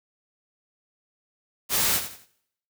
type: noise with echo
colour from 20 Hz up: white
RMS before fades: -23 dBFS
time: 1.69-2.01 s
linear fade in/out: 50 ms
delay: 86 ms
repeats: 3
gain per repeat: -10 dB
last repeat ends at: 2.268 s
effects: noise-tail reverb RT60 0.7 s tail -19 dB re dry